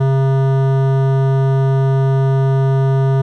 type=tone with hard clipping; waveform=sine; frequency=134.6 Hz; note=C3; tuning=49 cents sharp; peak=-13 dBFS; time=0-3.22 s; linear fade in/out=10 ms; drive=15 dB; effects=none